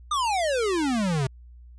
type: exponential sweep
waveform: square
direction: down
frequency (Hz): 1244.5 to 126.8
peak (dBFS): -23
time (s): 0.11-1.27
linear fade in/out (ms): 5
effects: added 60 Hz sine -44 dBFS peak until 1.78 s + resampled to 22050 Hz